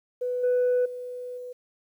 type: tone with level steps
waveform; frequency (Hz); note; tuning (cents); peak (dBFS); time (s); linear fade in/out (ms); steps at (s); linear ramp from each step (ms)
sine; 496.2; B4; +8; -25 / -18 / -33 / -35; 0.21-1.53; 10; 0.43 / 0.85 / 1.37; 10
effects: tanh soft clip ceiling -18 dBFS + 10-bit